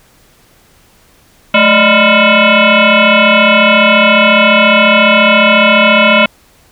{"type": "tone with frequency modulation", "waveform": "sine", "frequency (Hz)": 987.8, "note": "B5", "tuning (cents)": 0, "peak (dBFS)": -4, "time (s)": [1.54, 6.26], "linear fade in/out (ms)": 5, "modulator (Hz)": 402, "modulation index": 5, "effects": ["pink hiss -47 dBFS RMS until 6.71 s"]}